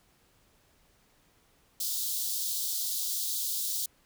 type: high-pass noise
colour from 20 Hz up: white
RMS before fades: -32 dBFS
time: 1.8-3.86 s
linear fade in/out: 5 ms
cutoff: 3500 Hz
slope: 48 dB/octave
effects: pink hiss -66 dBFS RMS until 4.05 s